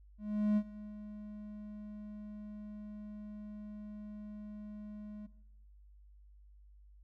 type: tone with ADSR envelope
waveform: triangle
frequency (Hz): 210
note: G#3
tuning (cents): +19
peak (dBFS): -23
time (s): 0.18-5.27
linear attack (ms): 390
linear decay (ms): 61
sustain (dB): -18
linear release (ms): 15
effects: noise-tail reverb RT60 0.9 s tail -18 dB re dry + added 50 Hz sine -56 dBFS peak until 7.03 s